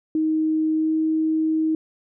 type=tone with pitch glide; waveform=sine; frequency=314.1 to 316.3 Hz; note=D#4 to D#4; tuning=+16 to +29 cents; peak=-18 dBFS; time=0.15-1.75 s; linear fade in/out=2 ms; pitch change=+13 cents; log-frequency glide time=0.74-0.93 s; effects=none